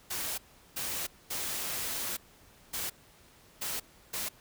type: noise bursts at uneven times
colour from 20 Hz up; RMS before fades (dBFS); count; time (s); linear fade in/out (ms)
white; -35; 6; 0.1-0.38 / 0.76-1.07 / 1.3-2.17 / 2.73-2.9 / 3.61-3.8 / 4.13-4.29; 10
effects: pink hiss -59 dBFS RMS until 4.4 s